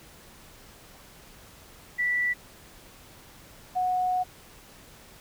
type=tone pair in turn; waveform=sine; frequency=1963 / 733.2 Hz; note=B6 / F#5; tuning=-11 / -16 cents; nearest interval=octave + perfect fourth; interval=1705 cents; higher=first; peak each=-23 dBFS; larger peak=neither; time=1.98-2.34 / 3.75-4.24 s; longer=second; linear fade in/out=20 ms; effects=pink hiss -51 dBFS RMS until 5.2 s